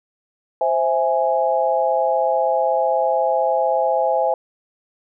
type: chord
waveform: sine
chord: C augmented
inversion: none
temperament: equal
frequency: 523.3 / 659.3 / 830.6 Hz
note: C5 / E5 / G#5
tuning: 0 / 0 / 0 cents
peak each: -20 dBFS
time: 0.61-4.34 s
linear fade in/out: 2 ms
effects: none